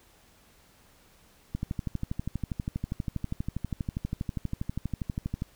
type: click train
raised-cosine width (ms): 5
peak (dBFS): -18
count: 49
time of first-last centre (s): 1.55-5.421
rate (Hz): 12.4
effects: pink hiss -60 dBFS RMS until 5.55 s